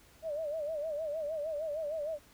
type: tone with vibrato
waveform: sine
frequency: 613 Hz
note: D#5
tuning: 26 cents flat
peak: -33 dBFS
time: 0.22-2.19 s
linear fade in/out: 50 ms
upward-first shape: sine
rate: 6.5 Hz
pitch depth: 110 cents each way
effects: added 60 Hz sine -67 dBFS peak until 2.33 s + pink hiss -61 dBFS RMS until 2.33 s